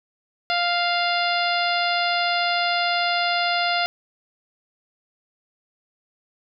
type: harmonic tone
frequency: 698.5 Hz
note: F5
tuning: in tune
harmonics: 1 / 2 / 3 / 4 / 5 / 6 / 7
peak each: -23 / -26 / -28 / -29 / -30 / -31 / -31 dBFS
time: 0.5-3.86 s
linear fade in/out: 0 ms
effects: none